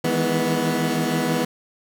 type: chord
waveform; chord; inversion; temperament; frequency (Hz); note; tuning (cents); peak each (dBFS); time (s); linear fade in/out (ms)
20% pulse; E major seventh; third; equal with one note detuned; 158.56 / 164.81 / 207.7 / 246.9; D#3 / E3 / G#3 / B3; +33 / 0 / 0 / 0; -22 / -21 / -23 / -18; 0.04-1.45; 5
effects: none